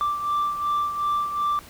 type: beating tone pair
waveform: sine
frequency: 1174.7 / 1177.4 Hz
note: D6 / D6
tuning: 0 / +4 cents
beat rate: 2.7 Hz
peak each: -21 / -27 dBFS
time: 0.01-1.59 s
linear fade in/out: 0 ms
effects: tanh soft clip ceiling -19 dBFS + pink hiss -46 dBFS RMS until 1.69 s